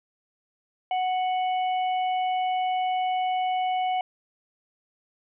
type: harmonic tone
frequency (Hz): 740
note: F#5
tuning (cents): 0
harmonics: 1 / 3 / 4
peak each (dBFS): -23 / -38 / -39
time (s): 0.91-4.01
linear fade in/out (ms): 2
effects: none